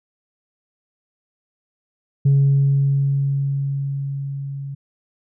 sine tone with level ramp, 138.8 Hz, C#3, 3 cents sharp, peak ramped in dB -9 to -27 dBFS, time 2.25-4.75 s, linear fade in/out 10 ms, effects tanh soft clip ceiling -9 dBFS

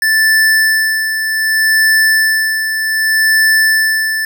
square tone with tremolo, 1760 Hz, A6, in tune, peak -8 dBFS, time 0.02-4.25 s, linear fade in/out 2 ms, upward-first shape sine, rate 0.65 Hz, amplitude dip 55%, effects none

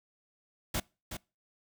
pink noise with echo, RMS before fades -32 dBFS, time 0.74-0.8 s, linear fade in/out 5 ms, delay 370 ms, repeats 1, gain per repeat -8 dB, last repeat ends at 1.17 s, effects noise-tail reverb RT60 0.3 s tail -25 dB re dry

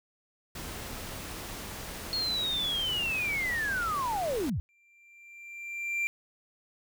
pink noise, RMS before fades -40 dBFS, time 0.55-4.5 s, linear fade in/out 5 ms
sine linear sweep, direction down, 4340 to 58 Hz, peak -28 dBFS, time 2.13-4.6 s, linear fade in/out 0 ms
triangle tone with exponential growth, 2365 Hz, D7, 12 cents sharp, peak -24 dBFS, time 4.69-6.07 s, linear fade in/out 0 ms, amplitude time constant 300 ms
effects none

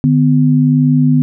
sine tone pair together, 150.4 / 251.8 Hz, D3 / B3, +42 / +34 cents, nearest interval major sixth, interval 892 cents, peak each -10 dBFS, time 0.04-1.22 s, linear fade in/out 0 ms, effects none

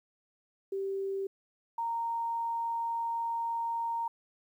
sine tone pair in turn, 390 / 925.9 Hz, G4 / A#5, -9 / -12 cents, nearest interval octave + minor third, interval 1497 cents, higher second, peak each -31 / -30 dBFS, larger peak second, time 0.72-1.27 / 1.78-4.08 s, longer second, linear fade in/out 5 ms, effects 11-bit

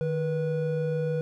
triangle tone pair together, 153.5 / 487.3 Hz, D#3 / B4, -23 / -23 cents, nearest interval octave + minor sixth, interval 2000 cents, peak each -26 dBFS, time 0.01-1.21 s, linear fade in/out 0 ms, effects none

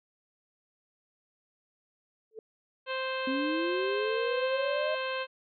sine tone with exponential growth, 440 Hz, A4, in tune, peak -35 dBFS, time 2.31-2.39 s, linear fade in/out 2 ms, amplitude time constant 17 ms
harmonic tone, 523.3 Hz, C5, in tune, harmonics 1 / 2 / 3 / 4 / 5 / 6 / 7 / 8, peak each -34 / -37 / -38 / -46 / -39 / -42 / -50 / -47 dBFS, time 2.86-5.27 s, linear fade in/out 50 ms
sine linear sweep, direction up, 258.7 to 622.3 Hz, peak -29 dBFS, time 3.27-4.95 s, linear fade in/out 5 ms
effects none

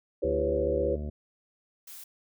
sine chord, C# half-diminished seventh, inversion first, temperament just, 332.6 / 399.1 / 498.9 / 554.4 Hz, E4 / G4 / B4 / C#5, +16 / +31 / +17 / 0 cents, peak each -34 / -31 / -29 / -30 dBFS, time 0.22-0.96 s, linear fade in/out 10 ms
harmonic tone, 74.2 Hz, D2, 18 cents sharp, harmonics 1 / 2 / 3 / 4 / 5 / 6 / 7 / 8 / 9, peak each -33 / -42 / -40 / -49 / -46 / -55 / -50 / -50 / -53 dBFS, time 0.24-1.1 s, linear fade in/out 5 ms
blue noise, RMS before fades -45 dBFS, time 1.87-2.04 s, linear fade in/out 5 ms
effects none

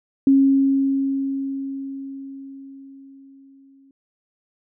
sine tone with exponential decay, 272.3 Hz, C#4, 31 cents flat, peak -10 dBFS, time 0.27-3.91 s, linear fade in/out 2 ms, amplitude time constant 790 ms, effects none

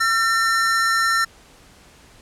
square tone pair together, 1354.5 / 1808 Hz, E6 / A6, +47 / +47 cents, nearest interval perfect fourth, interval 500 cents, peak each -20 dBFS, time 0-1.25 s, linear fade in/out 10 ms, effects pink hiss -49 dBFS RMS until 2.21 s + low-pass 10000 Hz 12 dB/octave

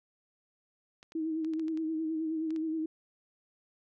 clicks, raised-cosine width 0.2 ms, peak -34 dBFS, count 9, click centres 1.029 / 1.121 / 1.447 / 1.536 / 1.596 / 1.682 / 1.774 / 2.506 / 2.562 s
sine tone with vibrato, 318.5 Hz, D#4, 41 cents sharp, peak -30 dBFS, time 1.15-2.86 s, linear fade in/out 5 ms, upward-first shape sine, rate 9.5 Hz, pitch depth 39 cents each way
effects none

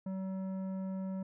sine tone with tanh clipping, 190 Hz, F#3, 46 cents sharp, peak -37 dBFS, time 0.06-1.23 s, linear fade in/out 5 ms, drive 11 dB, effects none

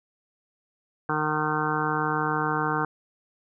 harmonic tone, 153.2 Hz, D#3, 27 cents flat, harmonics 1 / 2 / 3 / 5 / 6 / 7 / 8 / 9 / 10, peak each -32 / -32 / -32 / -32 / -32 / -32 / -32 / -32 / -32 dBFS, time 1.09-2.85 s, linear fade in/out 2 ms, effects none

